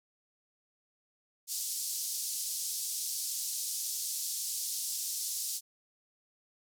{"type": "band-pass noise", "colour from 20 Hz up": "pink", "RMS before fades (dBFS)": -36, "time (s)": [1.47, 5.61], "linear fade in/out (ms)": 50, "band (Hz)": [5000, 14000], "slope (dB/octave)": 24, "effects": []}